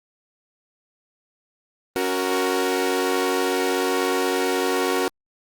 sawtooth chord, F# major, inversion second, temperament equal, 277.2 / 370 / 466.2 Hz, C#4 / F#4 / A#4, 0 / 0 / 0 cents, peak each -23 / -19 / -21 dBFS, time 1.96-5.08 s, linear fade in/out 0 ms, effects Opus 32 kbps

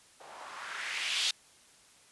violet noise with low-pass filter sweep, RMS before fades -36 dBFS, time 0.2-1.31 s, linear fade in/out 5 ms, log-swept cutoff 650 to 3900 Hz, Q 2.2, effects white hiss -60 dBFS RMS until 2.11 s + resampled to 24000 Hz

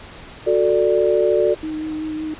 sine chord, D major, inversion first, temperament just, 367.1 / 440.5 / 587.3 Hz, F#4 / A4 / D5, -14 / +2 / 0 cents, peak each -18 dBFS, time 0.46-1.55 s, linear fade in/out 20 ms
sine tone with vibrato, 311.1 Hz, D#4, in tune, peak -23 dBFS, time 1.63-2.34 s, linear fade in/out 2 ms, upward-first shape sine, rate 5.4 Hz, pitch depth 14 cents each way
effects pink hiss -39 dBFS RMS until 2.39 s + resampled to 8000 Hz

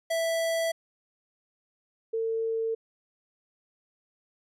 square / sine tone pair in turn, 659.3 / 450.4 Hz, E5 / A4, 0 / +40 cents, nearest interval perfect fifth, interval 660 cents, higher first, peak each -26 dBFS, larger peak neither, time 0.1-0.72 / 2.13-2.75 s, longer neither, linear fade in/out 10 ms, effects resampled to 32000 Hz

